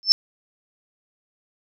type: tone with exponential growth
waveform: sine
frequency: 5300 Hz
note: E8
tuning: 9 cents sharp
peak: -5 dBFS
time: 0.03-0.12 s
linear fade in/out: 0 ms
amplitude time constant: 19 ms
effects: none